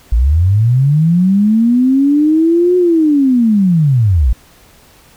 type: linear two-way sweep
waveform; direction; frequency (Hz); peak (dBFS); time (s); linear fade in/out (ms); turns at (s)
sine; up then down; 51.9 to 364.8 to 51.9; -7; 0.12-4.33; 5; 2.77
effects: pink hiss -45 dBFS RMS until 5.16 s